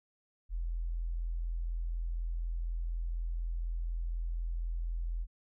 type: tone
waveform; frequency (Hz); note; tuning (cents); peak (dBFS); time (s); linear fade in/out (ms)
sine; 42.05; E1; +35; -32; 0.49-5.27; 50
effects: none